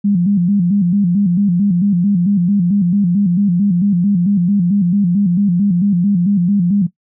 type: tone with vibrato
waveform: sine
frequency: 188.1 Hz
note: F#3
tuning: 29 cents sharp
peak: -10 dBFS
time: 0.04-6.87 s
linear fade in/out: 10 ms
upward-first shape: square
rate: 4.5 Hz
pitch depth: 130 cents each way
effects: noise-tail reverb RT60 0.1 s tail -17 dB re dry